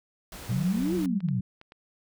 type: noise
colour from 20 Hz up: pink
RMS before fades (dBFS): -42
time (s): 0.32-1.06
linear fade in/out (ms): 2
type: exponential two-way sweep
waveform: sine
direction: up then down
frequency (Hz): 111.3 to 368.7 to 111.3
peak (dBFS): -26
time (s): 0.49-1.4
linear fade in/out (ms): 5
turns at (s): 0.95
type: tone with vibrato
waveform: sine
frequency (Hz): 185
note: F#3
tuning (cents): 0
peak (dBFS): -28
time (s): 0.51-1.41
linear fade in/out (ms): 5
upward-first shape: square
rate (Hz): 9.8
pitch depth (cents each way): 14
type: clicks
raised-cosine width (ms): 0.3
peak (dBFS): -32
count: 5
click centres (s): 1.047 / 1.205 / 1.287 / 1.614 / 1.721
effects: none